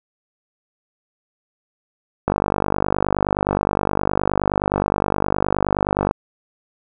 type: click train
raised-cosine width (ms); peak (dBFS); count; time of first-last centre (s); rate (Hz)
1; -3; 191; 2.28-6.111; 49.6
effects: none